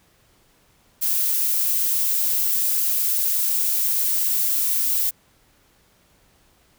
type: noise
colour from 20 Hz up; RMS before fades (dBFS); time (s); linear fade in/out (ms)
violet; -21; 1.01-5.11; 20
effects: pink hiss -59 dBFS RMS until 6.78 s